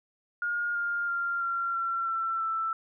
sine tone with pitch steps, 1423 / 1406.7 / 1390.5 / 1374.5 / 1358.7 / 1343.1 / 1327.7 Hz, F6 / F6 / F6 / F6 / F6 / E6 / E6, +32 / +12 / -8 / -28 / -48 / +32 / +12 cents, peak -27 dBFS, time 0.42-2.73 s, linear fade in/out 2 ms, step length 330 ms, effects none

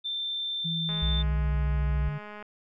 sine tone, 3565 Hz, A7, 22 cents sharp, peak -29 dBFS, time 0.04-1.23 s, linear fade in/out 20 ms
sine tone with pitch glide, 164.81 to 148.54 Hz, E3 to D3, 0 to +20 cents, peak -30 dBFS, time 0.64-2.19 s, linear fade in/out 20 ms, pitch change -180 cents, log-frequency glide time 0.75-1.63 s
click train, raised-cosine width 0.5 ms, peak -28 dBFS, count 322, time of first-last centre 0.89-2.426 s, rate 209 Hz
sine tone with vibrato, 62.6 Hz, B1, 24 cents sharp, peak -24 dBFS, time 1.02-2.09 s, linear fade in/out 5 ms, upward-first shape triangle, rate 14 Hz, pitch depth 110 cents each way
effects none

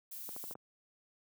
violet noise, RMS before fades -45 dBFS, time 0.11-0.54 s, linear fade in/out 10 ms
clicks, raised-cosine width 1 ms, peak -33 dBFS, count 5, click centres 0.291 / 0.364 / 0.44 / 0.511 / 0.554 s
effects high-pass 150 Hz 12 dB/octave

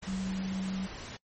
sine tone in noise, 190 Hz, F#3, 46 cents sharp, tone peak -31 dBFS, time 0.07-0.87 s, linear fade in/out 10 ms, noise pink, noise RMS -43 dBFS, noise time 0.02-1.17 s, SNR +9 dB, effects noise-tail reverb RT60 0.1 s tail -25 dB re dry + MP3 32 kbps

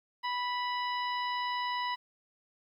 harmonic tone with a mistuned harmonic, 985 Hz, B5, 5 cents flat, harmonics 1 / 2 / 3 / 4 / 5, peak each -32 / -38 / -42 / -44 / -46 dBFS, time 0.23-1.96 s, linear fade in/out 20 ms, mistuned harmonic 5, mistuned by +47 cents, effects 11-bit

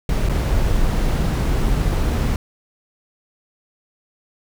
brown noise with dropouts, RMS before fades -18 dBFS, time 0.09-2.36 s, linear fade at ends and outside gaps 2 ms, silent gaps 0.289-0.295 s, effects none

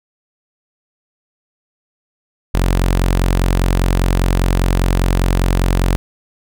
sawtooth tone, 45 Hz, F#1, 47 cents flat, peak -8 dBFS, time 2.54-5.96 s, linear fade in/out 0 ms, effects none

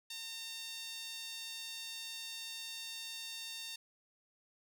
sawtooth tone with high-pass filter, 911 Hz, A#5, 40 cents flat, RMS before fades -45 dBFS, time 0.1-3.76 s, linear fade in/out 5 ms, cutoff 3600 Hz, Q 2.1, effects none

